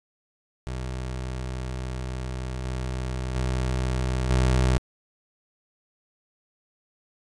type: tone with level steps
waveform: 25% pulse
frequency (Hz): 63.5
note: B1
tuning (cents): +49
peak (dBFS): -26 / -24 / -20 / -15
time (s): 0.67-4.78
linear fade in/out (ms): 0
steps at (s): 2.65 / 3.35 / 4.3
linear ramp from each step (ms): 2
effects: resampled to 22050 Hz